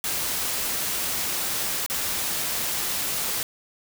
white noise with dropouts, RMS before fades -27 dBFS, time 0.04-3.43 s, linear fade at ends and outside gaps 1 ms, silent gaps 1.863-1.899 s, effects none

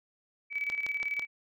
sine tone with tremolo, 2288 Hz, D7, 46 cents flat, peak -28 dBFS, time 0.5-1.27 s, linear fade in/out 50 ms, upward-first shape square, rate 18 Hz, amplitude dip 60%
click train, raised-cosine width 0.2 ms, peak -21 dBFS, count 4, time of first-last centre 0.7-1.195 s, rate 6.06 Hz
effects none

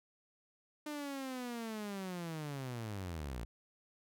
sawtooth linear sweep, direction down, 302.5 to 53.1 Hz, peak -36 dBFS, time 0.86-3.45 s, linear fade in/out 5 ms, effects none

